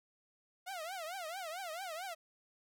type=tone with vibrato; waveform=sawtooth; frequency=698.5 Hz; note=F5; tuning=in tune; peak=-37 dBFS; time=0.66-2.15 s; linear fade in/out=20 ms; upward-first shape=triangle; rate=4.5 Hz; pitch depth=240 cents each way; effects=none